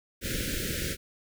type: band-stop noise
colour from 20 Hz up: pink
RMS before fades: -32 dBFS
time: 0.21-0.97 s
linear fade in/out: 50 ms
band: 570 to 1400 Hz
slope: 96 dB/octave
type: clicks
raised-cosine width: 3 ms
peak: -23 dBFS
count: 8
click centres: 0.258 / 0.348 / 0.408 / 0.481 / 0.54 / 0.651 / 0.708 / 0.844 s
effects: none